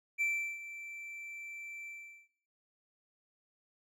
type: tone with ADSR envelope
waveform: triangle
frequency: 2337 Hz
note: D7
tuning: 9 cents flat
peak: -27 dBFS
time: 0.18-2.29 s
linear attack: 31 ms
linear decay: 370 ms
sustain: -14 dB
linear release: 420 ms
effects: noise-tail reverb RT60 0.7 s tail -21 dB re dry

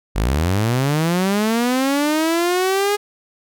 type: linear sweep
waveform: sawtooth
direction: up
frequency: 46 to 416.3 Hz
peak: -12 dBFS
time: 0.15-2.97 s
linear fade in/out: 20 ms
effects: none

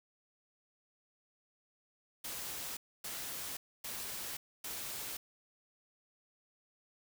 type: noise bursts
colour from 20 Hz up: white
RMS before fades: -42 dBFS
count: 4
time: 2.24-5.17 s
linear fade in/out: 5 ms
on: 530 ms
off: 270 ms
effects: none

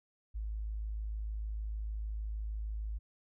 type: tone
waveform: sine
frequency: 53.3 Hz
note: G#1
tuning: 46 cents sharp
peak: -35 dBFS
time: 0.34-2.99 s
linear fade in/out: 20 ms
effects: none

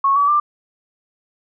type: tone with pitch steps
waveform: sine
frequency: 1100 / 1142.1 / 1185.8 Hz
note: C#6 / D6 / D6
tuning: -14 / -49 / +16 cents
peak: -12 dBFS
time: 0.04-0.4 s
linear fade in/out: 5 ms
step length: 120 ms
effects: none

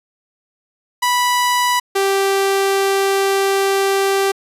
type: tone pair in turn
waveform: sawtooth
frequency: 984 / 391.4 Hz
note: B5 / G4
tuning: -7 / -3 cents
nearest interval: octave + major third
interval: 1596 cents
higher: first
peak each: -10 dBFS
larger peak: neither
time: 1.02-1.8 / 1.95-4.32 s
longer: second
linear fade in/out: 10 ms
effects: resampled to 32000 Hz

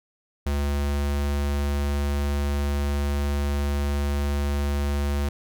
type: tone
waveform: square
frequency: 71.5 Hz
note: D2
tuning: 46 cents flat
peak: -23 dBFS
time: 0.46-5.29 s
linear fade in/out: 5 ms
effects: none

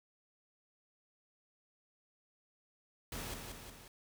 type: noise with echo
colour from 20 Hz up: pink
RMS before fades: -43 dBFS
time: 3.12-3.34 s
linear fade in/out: 2 ms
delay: 180 ms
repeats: 3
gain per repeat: -4 dB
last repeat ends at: 3.88 s
effects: none

